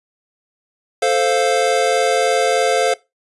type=chord; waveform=square; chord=F major; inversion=first; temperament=equal; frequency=440 / 523.3 / 698.5 Hz; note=A4 / C5 / F5; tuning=0 / 0 / 0 cents; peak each=-19 dBFS; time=1.02-2.94 s; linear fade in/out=5 ms; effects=noise-tail reverb RT60 0.2 s tail -19 dB re dry + resampled to 24000 Hz